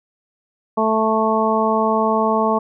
harmonic tone, 220 Hz, A3, in tune, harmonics 1 / 2 / 3 / 4 / 5, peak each -21 / -21 / -21 / -21 / -21 dBFS, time 0.77-2.59 s, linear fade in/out 10 ms, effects none

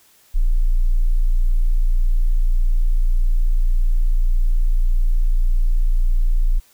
sine tone, 29.14 Hz, A#0, in tune, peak -12 dBFS, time 0.34-6.6 s, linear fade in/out 20 ms, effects white hiss -54 dBFS RMS until 6.73 s

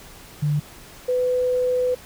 sine tone pair in turn, 148 / 500.7 Hz, D3 / B4, +14 / +24 cents, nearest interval octave + major sixth, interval 2110 cents, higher second, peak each -18 dBFS, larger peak neither, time 0.42-0.6 / 1.08-1.95 s, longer second, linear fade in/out 10 ms, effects pink hiss -44 dBFS RMS until 2.05 s

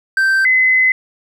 triangle / sine tone pair in turn, 1561 / 2035 Hz, G6 / C7, -8 / -49 cents, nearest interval perfect fourth, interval 459 cents, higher second, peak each -9 dBFS, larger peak neither, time 0.17-0.45 / 0.45-0.92 s, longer second, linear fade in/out 2 ms, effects none

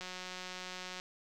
click train, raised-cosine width 0.2 ms, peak -26 dBFS, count 182, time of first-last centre 0.01-0.999 s, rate 183 Hz, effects 10-bit

